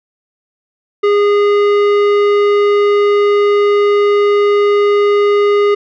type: tone with tanh clipping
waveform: triangle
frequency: 410 Hz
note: G#4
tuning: 22 cents flat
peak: -10 dBFS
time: 1.03-5.75 s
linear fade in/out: 10 ms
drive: 18 dB
effects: none